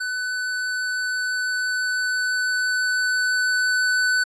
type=tone with level ramp; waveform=square; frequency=1501 Hz; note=F#6; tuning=24 cents sharp; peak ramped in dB=-25 to -18 dBFS; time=0-4.24 s; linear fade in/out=10 ms; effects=resampled to 22050 Hz